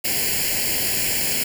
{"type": "noise with comb filter", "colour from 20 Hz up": "white", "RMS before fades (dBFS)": -22, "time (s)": [0.04, 1.44], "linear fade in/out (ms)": 10, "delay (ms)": 0.41, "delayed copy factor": 0.85, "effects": []}